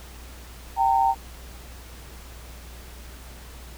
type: tone pair together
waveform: sine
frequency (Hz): 780.1 / 915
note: G5 / A#5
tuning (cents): -9 / -32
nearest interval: minor third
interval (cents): 277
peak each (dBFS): -20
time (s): 0.76-1.15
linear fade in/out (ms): 50
effects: added 60 Hz sine -41 dBFS peak until 3.77 s + pink hiss -46 dBFS RMS until 3.77 s